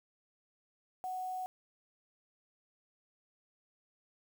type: tone with quantisation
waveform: sine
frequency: 742 Hz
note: F#5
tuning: 5 cents sharp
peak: -36 dBFS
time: 1.04-1.46 s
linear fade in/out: 0 ms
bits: 9
effects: none

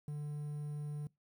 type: tone with quantisation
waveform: triangle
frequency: 147.9 Hz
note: D3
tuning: 13 cents sharp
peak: -36 dBFS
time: 0.08-1.07 s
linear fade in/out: 2 ms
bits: 11
effects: noise-tail reverb RT60 0.2 s tail -23 dB re dry

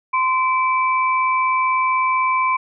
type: tone pair together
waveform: sine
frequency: 1032.6 / 2318 Hz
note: C6 / D7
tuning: -23 / -23 cents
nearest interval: octave + major second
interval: 1400 cents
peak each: -16 / -22 dBFS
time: 0.13-2.57 s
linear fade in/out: 10 ms
effects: none

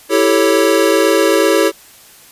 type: chord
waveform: square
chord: A dominant seventh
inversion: second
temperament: equal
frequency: 329.6 / 392 / 440 / 554.4 Hz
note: E4 / G4 / A4 / C#5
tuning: 0 / 0 / 0 / 0 cents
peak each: -16 dBFS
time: 0.09-1.72 s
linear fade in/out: 50 ms
effects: white hiss -42 dBFS RMS until 2.31 s + resampled to 32000 Hz

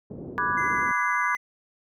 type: low-pass noise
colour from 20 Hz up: white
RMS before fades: -37 dBFS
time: 0.1-0.92 s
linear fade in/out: 5 ms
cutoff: 410 Hz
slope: 24 dB/octave
type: chord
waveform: sine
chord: G# half-diminished seventh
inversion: first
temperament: equal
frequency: 987.8 / 1174.7 / 1480 / 1661.2 Hz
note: B5 / D6 / F#6 / G#6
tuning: 0 / 0 / 0 / 0 cents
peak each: -28 / -27 / -30 / -28 dBFS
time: 0.38-1.35 s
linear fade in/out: 0 ms
type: tone with vibrato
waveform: triangle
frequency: 2051 Hz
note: C7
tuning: 35 cents flat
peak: -28 dBFS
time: 0.57-1.37 s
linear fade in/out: 10 ms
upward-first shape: triangle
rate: 8.6 Hz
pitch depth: 17 cents each way
effects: high-pass 80 Hz 12 dB/octave

